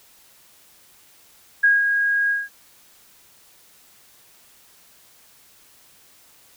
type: tone with ADSR envelope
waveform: sine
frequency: 1638 Hz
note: G#6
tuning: 24 cents flat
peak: -11 dBFS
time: 1.63-2.49 s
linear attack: 12 ms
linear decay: 180 ms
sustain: -6 dB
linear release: 190 ms
effects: white hiss -53 dBFS RMS until 6.56 s